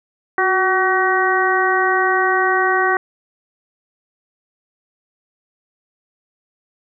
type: harmonic tone with a mistuned harmonic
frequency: 378.3 Hz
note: F#4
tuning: 38 cents sharp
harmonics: 1 / 2 / 3 / 4 / 5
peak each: -20 / -20 / -20 / -20 / -20 dBFS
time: 0.38-2.97 s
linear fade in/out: 2 ms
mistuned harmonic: 1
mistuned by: -47 cents
effects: none